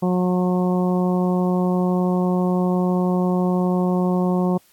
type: harmonic tone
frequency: 181.2 Hz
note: F#3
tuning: 36 cents flat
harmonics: 1 / 2 / 3 / 4 / 5 / 6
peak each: -18 / -24 / -28 / -30 / -32 / -34 dBFS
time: 0.02-4.58 s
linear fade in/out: 10 ms
effects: white hiss -57 dBFS RMS until 4.72 s + AAC 64 kbps